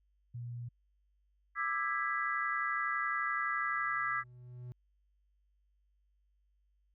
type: tone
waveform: sine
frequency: 120 Hz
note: B2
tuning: 49 cents flat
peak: -39 dBFS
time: 0.34-0.69 s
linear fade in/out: 10 ms
type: chord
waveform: sine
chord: E dominant seventh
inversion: third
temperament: just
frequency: 1186.7 / 1318.5 / 1648.1 / 1977.8 Hz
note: D6 / E6 / G#6 / B6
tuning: +18 / 0 / -14 / +2 cents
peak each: -37 dBFS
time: 1.55-4.24 s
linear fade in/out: 50 ms
type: tone with exponential growth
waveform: triangle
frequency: 123.5 Hz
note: B2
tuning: in tune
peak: -39 dBFS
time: 3.34-4.72 s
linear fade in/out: 0 ms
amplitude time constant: 300 ms
effects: added 50 Hz sine -70 dBFS peak until 6.94 s